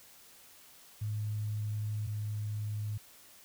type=tone pair in turn; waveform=sine; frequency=106.2 / 105.69 Hz; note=G#2 / G#2; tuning=+39 / +31 cents; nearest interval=unison; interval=8 cents; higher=first; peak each=-32 / -33 dBFS; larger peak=first; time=1.01-2.07 / 2.07-2.98 s; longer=first; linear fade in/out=10 ms; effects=white hiss -57 dBFS RMS until 3.44 s